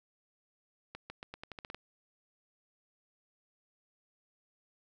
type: accelerating click train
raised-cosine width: 0.3 ms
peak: -27 dBFS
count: 10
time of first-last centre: 0.95-1.746 s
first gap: 150 ms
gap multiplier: 0.86
effects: none